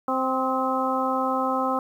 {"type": "harmonic tone with a mistuned harmonic", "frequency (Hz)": 261.7, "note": "C4", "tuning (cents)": 0, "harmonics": [1, 2, 3, 4, 5], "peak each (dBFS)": [-28, -28, -28, -28, -28], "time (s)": [0.08, 1.79], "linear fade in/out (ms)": 2, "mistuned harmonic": 5, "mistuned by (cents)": -28, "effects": ["9-bit"]}